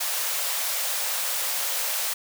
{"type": "high-pass noise", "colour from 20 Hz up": "white", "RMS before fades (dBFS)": -27, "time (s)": [0, 2.14], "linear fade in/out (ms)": 10, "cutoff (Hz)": 480, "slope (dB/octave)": 96, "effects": []}